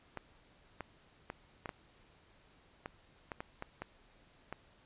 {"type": "clicks", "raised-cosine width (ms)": 0.5, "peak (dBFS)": -25, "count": 11, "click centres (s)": [0.173, 0.807, 1.301, 1.658, 1.692, 2.859, 3.318, 3.405, 3.624, 3.82, 4.526], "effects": ["pink hiss -65 dBFS RMS until 4.85 s", "resampled to 8000 Hz"]}